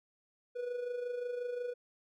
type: tone with amplitude modulation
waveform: triangle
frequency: 488.9 Hz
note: B4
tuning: 18 cents flat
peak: -31 dBFS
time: 0.55-1.74 s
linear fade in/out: 20 ms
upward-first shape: sine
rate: 25.6 Hz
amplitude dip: 55%
effects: none

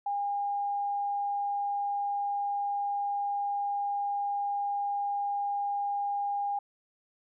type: tone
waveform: sine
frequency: 810 Hz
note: G#5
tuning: 43 cents flat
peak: -28 dBFS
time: 0.06-6.59 s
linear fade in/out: 5 ms
effects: none

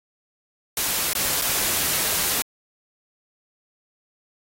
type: noise with dropouts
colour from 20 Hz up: white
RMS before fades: -23 dBFS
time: 0.77-2.42 s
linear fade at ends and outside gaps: 2 ms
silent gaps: 1.133-1.151 / 1.416-1.42 s
effects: AAC 48 kbps

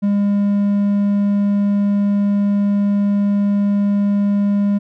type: tone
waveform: triangle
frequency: 202.5 Hz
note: G#3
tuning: 43 cents flat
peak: -11 dBFS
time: 0.02-4.79 s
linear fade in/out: 20 ms
effects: none

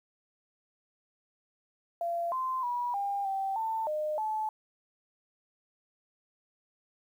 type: tone with pitch steps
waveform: sine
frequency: 684 / 1037 / 970 / 801 / 777 / 891 / 610 / 866 Hz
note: F5 / C6 / B5 / G5 / G5 / A5 / D#5 / A5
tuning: -36 / -16 / -31 / +37 / -16 / +22 / -34 / -28 cents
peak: -29 dBFS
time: 2.01-4.49 s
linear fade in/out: 2 ms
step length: 310 ms
effects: 10-bit

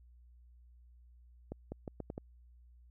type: accelerating click train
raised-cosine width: 2 ms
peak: -27 dBFS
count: 6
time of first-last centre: 1.52-2.179 s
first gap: 200 ms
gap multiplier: 0.79
effects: added 60 Hz sine -57 dBFS peak until 2.9 s

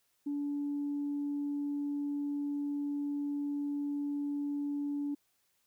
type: tone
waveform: sine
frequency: 287.6 Hz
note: D4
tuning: 36 cents flat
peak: -31 dBFS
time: 0.26-5.15 s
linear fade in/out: 10 ms
effects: tanh soft clip ceiling -28 dBFS + white hiss -75 dBFS RMS until 5.66 s

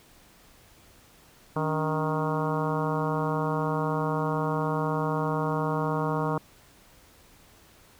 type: harmonic tone with a mistuned harmonic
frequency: 156 Hz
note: D#3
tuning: 5 cents sharp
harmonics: 1 / 2 / 3 / 4 / 5 / 6 / 7 / 8 / 9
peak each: -29 / -33 / -32 / -35 / -37 / -34 / -34 / -38 / -41 dBFS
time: 1.56-6.38 s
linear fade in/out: 2 ms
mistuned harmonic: 2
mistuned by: -120 cents
effects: pink hiss -56 dBFS RMS until 7.99 s

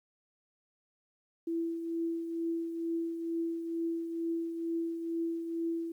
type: tone with tremolo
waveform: sine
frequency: 332.7 Hz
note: E4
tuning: 16 cents sharp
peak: -29 dBFS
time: 1.47-5.92 s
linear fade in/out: 5 ms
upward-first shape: triangle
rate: 2.2 Hz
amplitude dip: 55%
effects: 11-bit

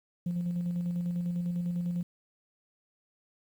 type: tone with tremolo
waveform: sine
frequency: 174.8 Hz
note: F3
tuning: 2 cents sharp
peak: -26 dBFS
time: 0.26-2.03 s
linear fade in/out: 5 ms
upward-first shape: square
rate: 10 Hz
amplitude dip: 35%
effects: tanh soft clip ceiling -26 dBFS + 10-bit

